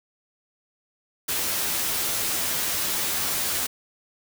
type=noise with comb filter; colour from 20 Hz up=white; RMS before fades=-26 dBFS; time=1.28-3.67 s; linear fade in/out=10 ms; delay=12 ms; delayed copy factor=+0.65; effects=none